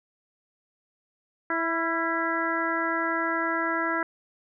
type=harmonic tone with a mistuned harmonic; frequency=329.6 Hz; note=E4; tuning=in tune; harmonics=1 / 2 / 3 / 4 / 5 / 6; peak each=-31 / -33 / -32 / -30 / -30 / -34 dBFS; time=1.5-4.03 s; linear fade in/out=2 ms; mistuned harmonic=4; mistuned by=+38 cents; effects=none